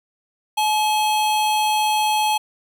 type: tone pair together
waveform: square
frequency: 855 / 3243 Hz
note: A5 / G#7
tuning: -50 / -42 cents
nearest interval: octave + major seventh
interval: 2308 cents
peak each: -18 / -27 dBFS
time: 0.57-2.38 s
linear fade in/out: 10 ms
effects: none